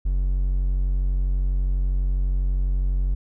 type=tone; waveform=triangle; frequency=46.1 Hz; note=F#1; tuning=6 cents flat; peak=-17 dBFS; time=0.05-3.15 s; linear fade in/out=10 ms; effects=none